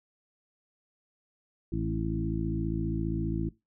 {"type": "harmonic tone with a mistuned harmonic", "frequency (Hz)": 54.9, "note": "A1", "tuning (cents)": -3, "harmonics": [1, 2, 3, 4, 5, 6], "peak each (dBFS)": [-34, -35, -34, -38, -39, -34], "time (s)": [1.72, 3.49], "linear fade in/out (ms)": 5, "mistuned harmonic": 5, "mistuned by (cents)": -19, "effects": ["noise-tail reverb RT60 0.2 s tail -19 dB re dry"]}